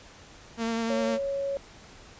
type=tone with vibrato; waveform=sawtooth; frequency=228.5 Hz; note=A#3; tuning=34 cents flat; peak=-23 dBFS; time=0.57-1.19 s; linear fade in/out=50 ms; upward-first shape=sine; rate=9.9 Hz; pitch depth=19 cents each way
type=tone; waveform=sine; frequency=554.4 Hz; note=C#5; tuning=in tune; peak=-27 dBFS; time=0.9-1.57 s; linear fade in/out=0 ms
effects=pink hiss -50 dBFS RMS until 2.19 s + resampled to 16000 Hz